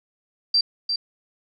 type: tone with echo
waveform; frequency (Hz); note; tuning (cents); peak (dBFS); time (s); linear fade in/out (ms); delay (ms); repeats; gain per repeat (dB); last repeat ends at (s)
sine; 4699; D8; 0; -15; 0.54-0.61; 5; 350; 1; -6; 0.96
effects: none